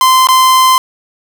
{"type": "tone with dropouts", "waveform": "45% pulse", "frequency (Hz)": 1036, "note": "C6", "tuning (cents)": -17, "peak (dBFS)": -5, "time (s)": [0.01, 0.78], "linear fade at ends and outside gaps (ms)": 1, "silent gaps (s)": [0.271, 0.287], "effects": []}